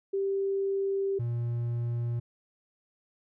sine / triangle tone pair in turn, 392 / 118.65 Hz, G4 / A#2, 0 / +31 cents, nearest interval octave + major sixth, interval 2069 cents, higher first, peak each -26 dBFS, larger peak neither, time 0.13-1.19 / 1.19-2.2 s, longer first, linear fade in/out 10 ms, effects none

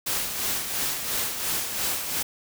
white noise with tremolo, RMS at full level -26 dBFS, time 0.06-2.23 s, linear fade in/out 10 ms, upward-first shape sine, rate 2.9 Hz, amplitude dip 50%, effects none

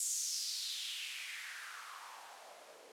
blue noise with band-pass filter sweep, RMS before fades -43 dBFS, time 0-2.92 s, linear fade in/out 2 ms, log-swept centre 7700 to 440 Hz, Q 3.5, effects low-pass 12000 Hz 12 dB/octave

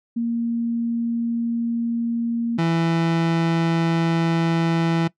sine / 30% pulse tone pair in turn, 233.2 / 165.85 Hz, A#3 / E3, +1 / +11 cents, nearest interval tritone, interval 590 cents, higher first, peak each -20 / -15 dBFS, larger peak second, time 0.16-2.58 / 2.58-5.08 s, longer second, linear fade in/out 10 ms, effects noise-tail reverb RT60 0.1 s tail -20 dB re dry + low-pass 4000 Hz 12 dB/octave

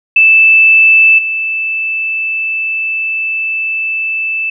sine tone with level steps, 2637 Hz, E7, in tune, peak -3 / -13 dBFS, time 0.16-4.5 s, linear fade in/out 5 ms, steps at 1.18 s, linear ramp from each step 10 ms, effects none

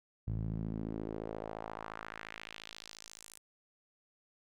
sawtooth tone with band-pass filter sweep, 54.3 Hz, A1, 22 cents flat, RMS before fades -42 dBFS, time 0.27-3.38 s, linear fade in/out 5 ms, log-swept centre 110 to 9700 Hz, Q 1.7, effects none

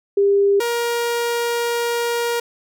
sine / sawtooth tone pair in turn, 400 / 472.3 Hz, G4 / A#4, +35 / +23 cents, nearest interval minor third, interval 288 cents, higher second, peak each -12 / -15 dBFS, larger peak first, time 0.17-0.6 / 0.6-2.4 s, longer second, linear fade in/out 5 ms, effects none

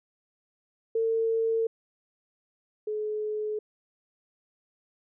sine tone pair in turn, 451.5 / 426.2 Hz, A4 / G#4, +45 / +45 cents, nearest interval minor second, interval 100 cents, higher first, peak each -23 / -28 dBFS, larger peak first, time 0.95-1.67 / 2.87-3.59 s, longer neither, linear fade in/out 5 ms, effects none

